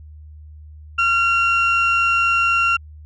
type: tone pair together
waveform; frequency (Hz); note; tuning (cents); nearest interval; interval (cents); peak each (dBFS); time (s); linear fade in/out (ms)
sine; 1376 / 2752; F6 / F7; -26 / -26; octave; 1200; -15 / -16; 0.98-2.77; 10
effects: tanh soft clip ceiling -10 dBFS + added 76 Hz sine -37 dBFS peak until 3.05 s